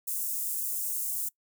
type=high-pass noise; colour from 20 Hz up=white; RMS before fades=-32 dBFS; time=0.07-1.29 s; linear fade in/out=10 ms; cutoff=7800 Hz; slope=24 dB/octave; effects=noise-tail reverb RT60 0.1 s tail -22 dB re dry